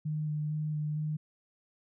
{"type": "tone with vibrato", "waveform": "sine", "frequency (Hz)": 152, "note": "D#3", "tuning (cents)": -40, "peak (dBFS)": -30, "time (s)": [0.05, 1.17], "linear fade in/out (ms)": 10, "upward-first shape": "square", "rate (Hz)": 2.2, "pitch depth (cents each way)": 12, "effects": []}